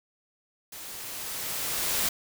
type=noise with level ramp; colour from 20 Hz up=white; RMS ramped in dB=-42 to -26 dBFS; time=0.72-2.09 s; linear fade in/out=5 ms; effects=none